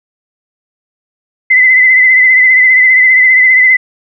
sine tone with vibrato, 2032 Hz, B6, 49 cents sharp, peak -3 dBFS, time 1.5-3.77 s, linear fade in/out 10 ms, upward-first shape triangle, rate 15 Hz, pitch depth 50 cents each way, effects none

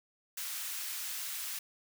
white high-pass noise, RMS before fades -39 dBFS, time 0.37-1.59 s, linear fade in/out 5 ms, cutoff 1400 Hz, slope 12 dB/octave, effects none

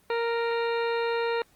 harmonic tone with a mistuned harmonic, 465.2 Hz, A#4, 4 cents flat, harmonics 1 / 2 / 3 / 4 / 5 / 6 / 8 / 9, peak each -26 / -32 / -36 / -38 / -40 / -42 / -44 / -45 dBFS, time 0.1-1.42 s, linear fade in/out 2 ms, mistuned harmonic 5, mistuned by +25 cents, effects pink hiss -62 dBFS RMS until 1.55 s + Opus 24 kbps

